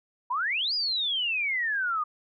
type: exponential two-way sweep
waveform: sine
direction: up then down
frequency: 932.3 to 5020 to 1197 Hz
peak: -25 dBFS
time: 0.3-2.04 s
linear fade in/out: 10 ms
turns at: 0.74 s
effects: none